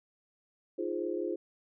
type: chord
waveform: sine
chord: F minor seventh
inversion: third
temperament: equal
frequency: 311.1 / 349.2 / 415.3 / 523.3 Hz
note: Eb4 / F4 / Ab4 / C5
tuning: 0 / 0 / 0 / 0 cents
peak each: -39 / -34 / -37 / -39 dBFS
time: 0.78-1.36 s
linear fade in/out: 10 ms
effects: none